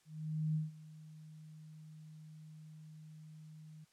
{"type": "tone with ADSR envelope", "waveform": "sine", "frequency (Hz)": 155.56, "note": "D#3", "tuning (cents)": 0, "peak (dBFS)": -31, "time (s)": [0.05, 3.85], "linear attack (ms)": 500, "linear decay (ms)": 160, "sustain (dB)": -20, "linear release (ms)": 14, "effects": ["white hiss -72 dBFS RMS until 3.92 s", "low-pass 9000 Hz 12 dB/octave"]}